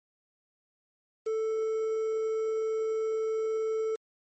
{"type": "tone with quantisation", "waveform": "triangle", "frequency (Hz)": 441, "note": "A4", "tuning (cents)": 4, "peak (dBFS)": -25, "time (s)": [1.26, 3.96], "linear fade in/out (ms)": 10, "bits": 8, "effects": ["MP3 32 kbps"]}